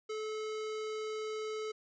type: tone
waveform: square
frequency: 432.7 Hz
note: A4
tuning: 29 cents flat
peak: -37 dBFS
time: 0.09-1.72 s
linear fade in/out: 10 ms
effects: resampled to 16000 Hz